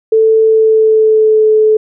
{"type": "tone with pitch glide", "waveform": "sine", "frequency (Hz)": [442.2, 432.6], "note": ["A4", "A4"], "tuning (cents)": [9, -29], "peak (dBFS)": -5, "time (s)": [0.12, 1.77], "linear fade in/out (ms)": 5, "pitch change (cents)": -38, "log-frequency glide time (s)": [0.43, 1.49], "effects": []}